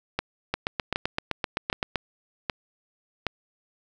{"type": "two click trains", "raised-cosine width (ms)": 0.3, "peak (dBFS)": [-9, -9], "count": [5, 12], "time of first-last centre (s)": [[0.19, 3.267], [0.54, 1.958]], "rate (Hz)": [1.3, 7.76], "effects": []}